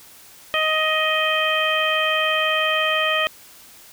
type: harmonic tone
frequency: 626 Hz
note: D#5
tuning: 10 cents sharp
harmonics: 1 / 2 / 3 / 4 / 5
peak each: -24 / -24 / -24 / -24 / -24 dBFS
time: 0.54-3.27 s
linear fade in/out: 0 ms
effects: white hiss -46 dBFS RMS until 3.92 s